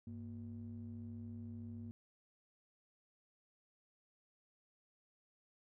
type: ring-modulated tone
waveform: triangle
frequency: 67.6 Hz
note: C#2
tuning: 43 cents flat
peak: -40 dBFS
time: 0.07-1.91 s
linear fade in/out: 0 ms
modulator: 166 Hz
effects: none